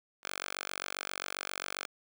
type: tone with high-pass filter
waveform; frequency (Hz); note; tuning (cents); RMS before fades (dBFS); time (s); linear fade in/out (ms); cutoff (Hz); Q
5% pulse; 47.49; F#1; +46; -40; 0.23-1.86; 10; 1200; 0.71
effects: none